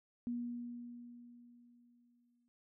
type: tone with exponential decay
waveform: sine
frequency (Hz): 240.2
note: B3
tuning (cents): -48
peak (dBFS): -35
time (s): 0.27-2.48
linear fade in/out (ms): 0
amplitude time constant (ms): 480
effects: none